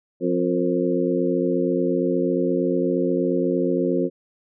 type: harmonic tone with a mistuned harmonic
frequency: 88.5 Hz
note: F2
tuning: 23 cents sharp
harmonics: 2 / 3 / 4 / 5 / 6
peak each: -27 / -24 / -23 / -26 / -27 dBFS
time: 0.2-4.1 s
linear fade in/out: 50 ms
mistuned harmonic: 5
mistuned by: +57 cents
effects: none